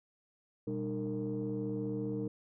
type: tone cluster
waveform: sine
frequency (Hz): 123.2 / 198.3 / 303.6 / 458.7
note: B2 / G3 / D#4 / A#4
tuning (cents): -4 / +20 / -42 / -28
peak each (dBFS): -39 / -38 / -37 / -38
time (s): 0.67-2.28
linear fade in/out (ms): 5
effects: tanh soft clip ceiling -27 dBFS